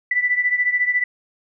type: beating tone pair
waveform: sine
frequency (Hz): 1975.5 / 1989.5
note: B6 / B6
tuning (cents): 0 / +12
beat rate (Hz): 14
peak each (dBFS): -18 / -22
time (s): 0.11-1.04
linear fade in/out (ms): 5
effects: none